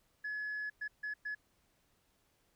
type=tone bursts at uneven times; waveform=sine; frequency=1700 Hz; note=G#6; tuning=40 cents sharp; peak=-35 dBFS; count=4; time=0.24-0.7 / 0.81-0.88 / 1.03-1.14 / 1.25-1.35 s; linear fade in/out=10 ms; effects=tanh soft clip ceiling -34 dBFS + pink hiss -74 dBFS RMS until 2.55 s